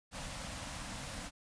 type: band-stop noise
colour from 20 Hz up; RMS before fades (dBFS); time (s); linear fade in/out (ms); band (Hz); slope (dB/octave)
pink; -43; 0.11-1.31; 50; 310 to 480; 96
effects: resampled to 22050 Hz